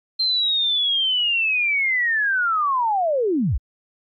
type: linear sweep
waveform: sine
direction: down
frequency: 4167 to 34.39 Hz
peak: -17 dBFS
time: 0.19-3.58 s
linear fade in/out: 10 ms
effects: MP3 96 kbps